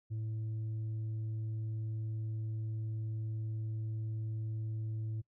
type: tone with tanh clipping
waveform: sine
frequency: 109.9 Hz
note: A2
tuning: 2 cents flat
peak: -36 dBFS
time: 0.1-5.22 s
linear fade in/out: 20 ms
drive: 3 dB
effects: noise-tail reverb RT60 0.1 s tail -24 dB re dry